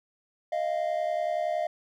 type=tone pair together; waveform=triangle; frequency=622.3 / 692.9 Hz; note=D#5 / F5; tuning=0 / -14 cents; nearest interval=major second; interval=186 cents; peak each=-27 dBFS; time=0.52-1.67 s; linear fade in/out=5 ms; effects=none